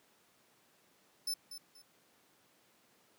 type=tone with echo; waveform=sawtooth; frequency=5274 Hz; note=E8; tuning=in tune; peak=-31 dBFS; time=1.27-1.34 s; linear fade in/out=5 ms; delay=240 ms; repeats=2; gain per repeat=-11 dB; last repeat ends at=1.82 s; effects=pink hiss -68 dBFS RMS until 3.18 s + high-pass 200 Hz 12 dB/octave